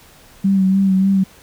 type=tone with vibrato; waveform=sine; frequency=192.2 Hz; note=G3; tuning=34 cents flat; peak=-11 dBFS; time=0.44-1.24 s; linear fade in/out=10 ms; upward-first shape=sine; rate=3.4 Hz; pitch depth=34 cents each way; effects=pink hiss -46 dBFS RMS until 1.42 s